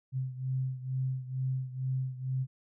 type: beating tone pair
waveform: sine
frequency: 129.9 / 132.1 Hz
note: C3 / C3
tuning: -12 / +17 cents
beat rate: 2.2 Hz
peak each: -32 / -36 dBFS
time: 0.12-2.47 s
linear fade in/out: 50 ms
effects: none